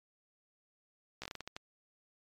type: slowing click train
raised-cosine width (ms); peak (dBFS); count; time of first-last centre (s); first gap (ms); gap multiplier
0.2; -24; 9; 1.22-1.565; 15; 1.29
effects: MP3 96 kbps